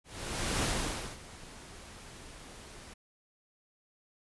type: noise with ADSR envelope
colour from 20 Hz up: pink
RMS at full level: -30 dBFS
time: 0.04-2.94 s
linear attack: 580 ms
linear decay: 550 ms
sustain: -19 dB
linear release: 9 ms
effects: resampled to 24000 Hz